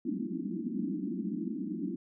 pink band-pass noise, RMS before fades -35 dBFS, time 0.05-1.96 s, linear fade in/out 5 ms, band 180 to 340 Hz, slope 96 dB/octave, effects none

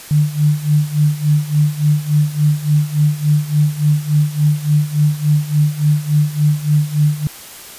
sine tone with tremolo, 149.3 Hz, D3, 29 cents sharp, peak -8 dBFS, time 0.11-7.27 s, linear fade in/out 0 ms, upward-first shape sine, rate 3.5 Hz, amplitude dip 85%, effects white hiss -35 dBFS RMS until 7.78 s + resampled to 32000 Hz

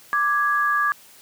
sine tone pair together, 1174.7 / 1661.3 Hz, D6 / G#6, 0 / 0 cents, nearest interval tritone, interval 600 cents, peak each -20 / -21 dBFS, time 0.13-0.92 s, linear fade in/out 0 ms, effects white hiss -49 dBFS RMS until 1.21 s + high-pass 100 Hz 12 dB/octave

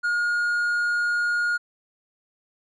triangle tone, 1430 Hz, F6, 41 cents sharp, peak -19 dBFS, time 0.03-1.58 s, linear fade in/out 20 ms, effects resampled to 24000 Hz

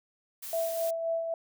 blue noise, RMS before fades -40 dBFS, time 0.42-0.91 s, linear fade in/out 10 ms
sine tone with tremolo, 661 Hz, E5, 5 cents sharp, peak -26 dBFS, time 0.53-1.34 s, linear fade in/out 2 ms, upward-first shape sine, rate 3.8 Hz, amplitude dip 45%
effects none

